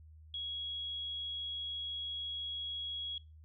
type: tone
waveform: sine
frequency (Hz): 3322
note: G#7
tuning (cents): 0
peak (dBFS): -37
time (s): 0.34-3.18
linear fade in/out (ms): 2
effects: noise-tail reverb RT60 0.3 s tail -23 dB re dry + added 78 Hz sine -53 dBFS peak until 3.44 s